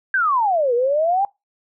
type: exponential two-way sweep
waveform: sine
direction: down then up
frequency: 1624 to 466.3 to 818 Hz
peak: -15 dBFS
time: 0.14-1.25 s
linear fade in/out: 2 ms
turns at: 0.74 s
effects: noise-tail reverb RT60 0.2 s tail -22 dB re dry